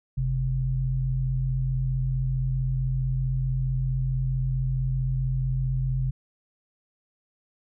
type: tone pair together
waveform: sine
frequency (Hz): 46.25 / 130.81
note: F#1 / C3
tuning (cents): 0 / 0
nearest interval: octave + tritone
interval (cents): 1800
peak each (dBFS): -28 / -24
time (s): 0.17-6.11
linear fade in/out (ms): 10
effects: none